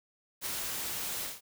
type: noise with ADSR envelope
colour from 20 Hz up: white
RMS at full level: -33 dBFS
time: 0.41-1.41 s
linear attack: 53 ms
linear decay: 4 ms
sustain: -3 dB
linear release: 180 ms
effects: none